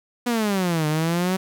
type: exponential two-way sweep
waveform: sawtooth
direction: down then up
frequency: 246.9 to 150.5 to 190.4 Hz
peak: -16 dBFS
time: 0.26-1.37 s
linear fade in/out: 10 ms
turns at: 0.87 s
effects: 9-bit